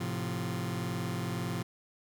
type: chord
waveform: sawtooth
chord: F major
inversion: first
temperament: just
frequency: 109.13 / 130.96 / 174.61 Hz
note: A2 / C3 / F3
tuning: -14 / +2 / 0 cents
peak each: -33 / -33 / -32 dBFS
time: 0-1.63 s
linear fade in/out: 10 ms
effects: none